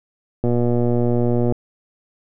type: click train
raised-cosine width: 2 ms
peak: -7 dBFS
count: 131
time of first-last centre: 0.44-1.523 s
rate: 120 Hz
effects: none